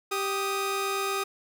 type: tone pair together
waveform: sawtooth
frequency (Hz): 391.8 / 1244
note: G4 / D#6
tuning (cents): -1 / -1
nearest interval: octave + minor sixth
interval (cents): 2000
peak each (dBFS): -26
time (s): 0.11-1.24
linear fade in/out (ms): 10
effects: none